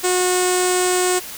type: tone with low-pass filter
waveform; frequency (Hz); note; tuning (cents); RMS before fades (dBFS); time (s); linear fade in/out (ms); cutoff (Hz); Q
sawtooth; 363.6; F#4; -30; -18; 0.03-1.2; 20; 8300; 6.8
effects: white hiss -33 dBFS RMS until 1.37 s